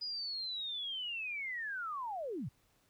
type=linear sweep; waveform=sine; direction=down; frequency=4978 to 93 Hz; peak=-37 dBFS; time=0.01-2.49 s; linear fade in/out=10 ms; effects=pink hiss -72 dBFS RMS until 2.89 s